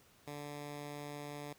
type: tone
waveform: 10% pulse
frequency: 145.9 Hz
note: D3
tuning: 11 cents flat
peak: -35 dBFS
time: 0.27-1.53 s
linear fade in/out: 5 ms
effects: pink hiss -65 dBFS RMS until 1.58 s + high-pass 60 Hz 12 dB/octave